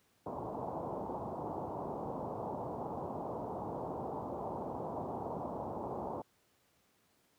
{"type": "low-pass noise", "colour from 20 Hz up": "white", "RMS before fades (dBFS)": -40, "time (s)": [0.26, 6.22], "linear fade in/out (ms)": 5, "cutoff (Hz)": 970, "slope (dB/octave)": 48, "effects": ["pink hiss -72 dBFS RMS until 7.38 s", "high-pass 100 Hz 12 dB/octave"]}